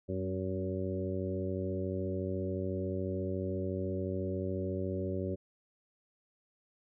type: harmonic tone with a mistuned harmonic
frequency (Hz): 94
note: F#2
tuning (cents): +28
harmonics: 1 / 2 / 3 / 4 / 5 / 6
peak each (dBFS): -37 / -39 / -41 / -38 / -43 / -41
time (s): 0.08-5.36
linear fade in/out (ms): 20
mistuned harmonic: 2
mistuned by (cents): +25
effects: none